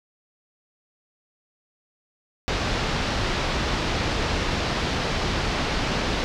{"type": "low-pass noise", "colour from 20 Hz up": "pink", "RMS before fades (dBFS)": -25, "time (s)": [2.48, 6.24], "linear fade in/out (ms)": 0, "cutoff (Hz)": 5200, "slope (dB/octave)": 24, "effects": []}